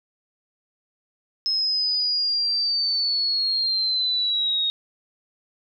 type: linear sweep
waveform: sine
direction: down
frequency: 5180 to 3729 Hz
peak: -20 dBFS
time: 1.46-4.7 s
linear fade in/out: 0 ms
effects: none